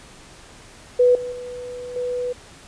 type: tone with level steps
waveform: sine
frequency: 493.9 Hz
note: B4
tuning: in tune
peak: -11 / -26 / -30 / -22 dBFS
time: 0.99-2.33 s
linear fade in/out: 10 ms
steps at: 1.15 / 1.32 / 1.96 s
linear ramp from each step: 2 ms
effects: pink hiss -45 dBFS RMS until 2.67 s + resampled to 22050 Hz